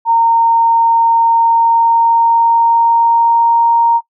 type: tone with pitch glide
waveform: sine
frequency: 920 to 930.2 Hz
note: A#5 to A#5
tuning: -23 to -4 cents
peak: -7 dBFS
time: 0.05-4.01 s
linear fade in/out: 50 ms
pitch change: +19 cents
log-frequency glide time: 1.23-3.7 s
effects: noise-tail reverb RT60 0.1 s tail -21 dB re dry